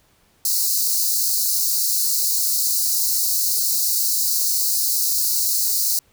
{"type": "high-pass noise", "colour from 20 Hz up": "white", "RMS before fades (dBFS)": -20, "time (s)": [0.45, 5.99], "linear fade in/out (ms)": 2, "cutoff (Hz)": 4100, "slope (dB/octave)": 96, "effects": ["pink hiss -59 dBFS RMS until 6.12 s"]}